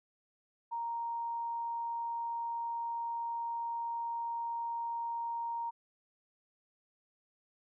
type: tone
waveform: sine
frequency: 932.3 Hz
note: A#5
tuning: in tune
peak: -34 dBFS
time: 0.71-5.71 s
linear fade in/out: 20 ms
effects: none